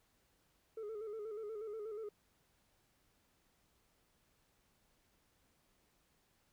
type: tone with vibrato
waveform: sine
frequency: 430 Hz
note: A4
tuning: 40 cents flat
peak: -39 dBFS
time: 0.77-2.09 s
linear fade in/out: 5 ms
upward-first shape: square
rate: 8.3 Hz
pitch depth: 61 cents each way
effects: tanh soft clip ceiling -41 dBFS + pink hiss -75 dBFS RMS until 6.52 s